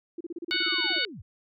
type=tone bursts; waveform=sine; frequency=339.6 Hz; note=F4; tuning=48 cents flat; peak=-32 dBFS; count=14; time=0.18-0.987 s; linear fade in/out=5 ms; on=27 ms; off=33 ms
type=harmonic tone; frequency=740 Hz; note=F#5; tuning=in tune; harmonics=2 / 3 / 4 / 5 / 6; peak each=-31 / -31 / -31 / -31 / -31 dBFS; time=0.51-1.05 s; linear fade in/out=0 ms
type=clicks; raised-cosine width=0.3 ms; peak=-31 dBFS; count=2; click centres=0.519 / 0.529 s
type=linear sweep; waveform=sine; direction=down; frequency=1568 to 58.5 Hz; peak=-39 dBFS; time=0.55-1.22 s; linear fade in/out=10 ms
effects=none